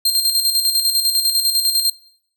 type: tone with tremolo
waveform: sawtooth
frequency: 4186 Hz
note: C8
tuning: in tune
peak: -10 dBFS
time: 0.05-1.9 s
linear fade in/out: 5 ms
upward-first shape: square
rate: 10 Hz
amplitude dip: 50%
effects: noise-tail reverb RT60 0.7 s tail -22 dB re dry